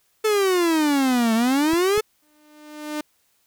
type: exponential two-way sweep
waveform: 45% pulse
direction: down then up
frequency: 440 to 220 to 440 Hz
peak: -17 dBFS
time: 0.24-2.01 s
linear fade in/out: 10 ms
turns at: 1.34 s
type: clicks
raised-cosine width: 5 ms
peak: -23 dBFS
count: 2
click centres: 1.734 / 1.978 s
type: tone with exponential growth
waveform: sawtooth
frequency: 301 Hz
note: D4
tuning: 43 cents sharp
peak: -20 dBFS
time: 2.22-3.01 s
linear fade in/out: 5 ms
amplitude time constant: 170 ms
effects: white hiss -65 dBFS RMS until 3.46 s